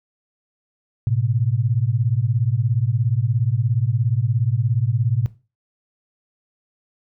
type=beating tone pair; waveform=sine; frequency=109.3 / 126.3 Hz; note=A2 / B2; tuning=-11 / +39 cents; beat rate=17 Hz; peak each=-19 / -20 dBFS; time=1.07-5.26 s; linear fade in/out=0 ms; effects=noise-tail reverb RT60 0.3 s tail -17 dB re dry